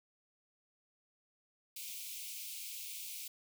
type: high-pass noise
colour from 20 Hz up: white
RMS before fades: -45 dBFS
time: 1.76-3.28 s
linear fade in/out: 5 ms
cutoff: 2200 Hz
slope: 96 dB/octave
effects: none